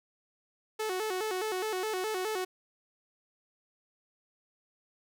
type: tone with vibrato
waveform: sawtooth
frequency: 400.7 Hz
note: G4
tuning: 38 cents sharp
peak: -27 dBFS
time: 0.79-2.45 s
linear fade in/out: 10 ms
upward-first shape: square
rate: 4.8 Hz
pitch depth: 140 cents each way
effects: none